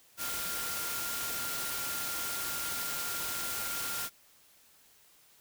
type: tone in noise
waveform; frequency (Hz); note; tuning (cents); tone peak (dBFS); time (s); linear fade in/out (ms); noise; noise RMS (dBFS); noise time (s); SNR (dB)
sine; 1396.9; F6; 0; -41; 0.17-4.1; 50; white; -36; 0.17-4.1; -8
effects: white hiss -62 dBFS RMS until 5.4 s